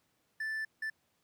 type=tone bursts at uneven times; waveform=triangle; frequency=1760 Hz; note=A6; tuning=in tune; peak=-32 dBFS; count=2; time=0.4-0.65 / 0.82-0.9 s; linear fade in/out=5 ms; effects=pink hiss -75 dBFS RMS until 1.23 s + high-pass 100 Hz 12 dB/octave